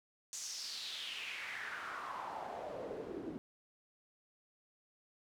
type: noise with band-pass filter sweep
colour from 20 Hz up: pink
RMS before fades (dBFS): -44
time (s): 0.33-3.38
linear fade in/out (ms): 0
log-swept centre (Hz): 6800 to 290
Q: 3.9
effects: none